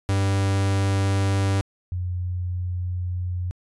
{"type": "tone pair in turn", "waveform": ["45% pulse", "sine"], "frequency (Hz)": [98, 89.67], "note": ["G2", "F2"], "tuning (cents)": [0, 46], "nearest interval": "major second", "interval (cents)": 154, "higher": "first", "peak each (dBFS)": [-19, -24], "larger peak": "first", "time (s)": [[0.09, 1.61], [1.92, 3.51]], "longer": "second", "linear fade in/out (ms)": 0, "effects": ["resampled to 24000 Hz"]}